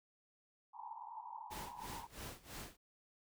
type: band-pass noise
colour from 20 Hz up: white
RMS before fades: -50 dBFS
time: 0.73-2.07 s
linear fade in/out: 10 ms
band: 850 to 970 Hz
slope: 96 dB/octave
type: noise with tremolo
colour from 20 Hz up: pink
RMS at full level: -47 dBFS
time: 1.5-2.77 s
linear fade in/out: 20 ms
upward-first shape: sine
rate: 3 Hz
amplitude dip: 90%
effects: none